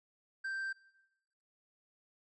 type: tone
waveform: triangle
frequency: 1568 Hz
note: G6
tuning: in tune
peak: -34 dBFS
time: 0.44-0.73 s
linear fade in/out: 10 ms
effects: noise-tail reverb RT60 1.0 s tail -21 dB re dry + resampled to 22050 Hz